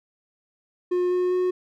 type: tone with pitch steps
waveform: triangle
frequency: 358.7 / 361.6 / 364.5 Hz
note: F4 / F#4 / F#4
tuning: +46 / -40 / -26 cents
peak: -18 dBFS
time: 0.91-1.51 s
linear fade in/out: 10 ms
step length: 200 ms
effects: none